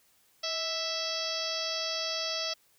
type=harmonic tone with a mistuned harmonic; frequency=659.3 Hz; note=E5; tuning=in tune; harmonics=1 / 2 / 3 / 4 / 5 / 6 / 7 / 8 / 9; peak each=-38 / -42 / -44 / -42 / -39 / -41 / -37 / -36 / -43 dBFS; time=0.43-2.54 s; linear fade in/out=10 ms; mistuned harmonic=1; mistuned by=-43 cents; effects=white hiss -66 dBFS RMS until 2.78 s